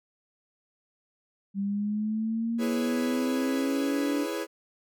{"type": "linear sweep", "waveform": "sine", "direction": "up", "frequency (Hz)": [196, 293.7], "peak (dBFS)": -26, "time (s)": [1.54, 4.27], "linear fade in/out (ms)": 50}
{"type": "chord", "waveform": "45% pulse", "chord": "C# minor seventh", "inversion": "first", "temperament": "equal", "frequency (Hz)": [329.6, 415.3, 493.9, 554.4], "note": ["E4", "G#4", "B4", "C#5"], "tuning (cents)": [0, 0, 0, 0], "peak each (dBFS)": [-34, -35, -37, -37], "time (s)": [2.58, 4.47], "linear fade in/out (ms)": 50}
{"effects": []}